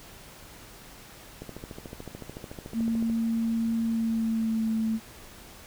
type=click train; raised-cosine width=2 ms; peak=-25 dBFS; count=24; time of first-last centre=1.42-3.099 s; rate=13.7 Hz
type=tone with pitch glide; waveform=sine; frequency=227.7 to 221.9 Hz; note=A#3 to A3; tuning=-40 to +15 cents; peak=-24 dBFS; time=2.73-5 s; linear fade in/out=50 ms; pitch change=-45 cents; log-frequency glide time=3.84-4.7 s
effects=pink hiss -48 dBFS RMS until 5.66 s